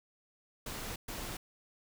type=noise bursts at uneven times; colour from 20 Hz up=pink; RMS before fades=-41 dBFS; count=2; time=0.66-0.96 / 1.08-1.37 s; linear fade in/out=5 ms; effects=none